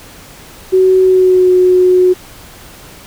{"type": "tone with pitch glide", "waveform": "sine", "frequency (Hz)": [374.6, 365.6], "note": ["F#4", "F#4"], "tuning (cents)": [21, -21], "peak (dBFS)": -5, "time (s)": [0.72, 2.14], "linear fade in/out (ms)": 20, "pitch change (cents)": -42, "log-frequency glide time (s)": [1.03, 1.51], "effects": ["pink hiss -36 dBFS RMS until 3.06 s"]}